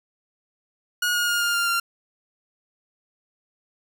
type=tone with pitch steps; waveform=sawtooth; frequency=1446 / 1433.5 / 1421.2 / 1408.9 / 1396.7 / 1384.7 Hz; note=F#6 / F6 / F6 / F6 / F6 / F6; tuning=-40 / +45 / +30 / +15 / 0 / -15 cents; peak=-17 dBFS; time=1.02-1.8 s; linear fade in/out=5 ms; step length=130 ms; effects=8-bit